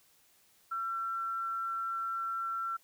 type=tone with amplitude modulation; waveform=sine; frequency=1352 Hz; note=E6; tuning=43 cents sharp; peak=-31 dBFS; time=0.71-2.77 s; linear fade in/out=10 ms; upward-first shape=sine; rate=214 Hz; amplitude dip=30%; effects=white hiss -66 dBFS RMS until 2.83 s